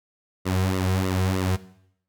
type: tone with flanger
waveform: sawtooth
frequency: 93.6 Hz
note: F#2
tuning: 20 cents sharp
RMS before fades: -23 dBFS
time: 0.45-1.57 s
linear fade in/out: 20 ms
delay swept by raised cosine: 1.2 to 3.5 ms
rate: 3.2 Hz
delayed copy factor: -0.85
effects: noise-tail reverb RT60 0.7 s tail -17 dB re dry